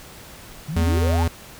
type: exponential sweep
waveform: sine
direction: up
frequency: 139.9 to 930 Hz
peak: -25 dBFS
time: 0.68-1.24 s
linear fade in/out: 10 ms
type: tone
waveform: square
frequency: 83.5 Hz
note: E2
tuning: 23 cents sharp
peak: -18 dBFS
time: 0.76-1.28 s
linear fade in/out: 5 ms
effects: pink hiss -42 dBFS RMS until 1.59 s